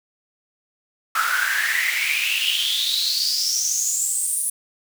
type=noise with high-pass filter sweep; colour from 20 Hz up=pink; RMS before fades=-22 dBFS; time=1.15-4.5 s; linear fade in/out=5 ms; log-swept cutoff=1300 to 10000 Hz; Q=9.9; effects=none